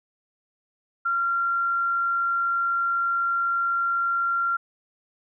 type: tone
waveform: sine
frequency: 1378 Hz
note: F6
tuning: 24 cents flat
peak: -21 dBFS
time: 1.05-4.57 s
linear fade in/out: 10 ms
effects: none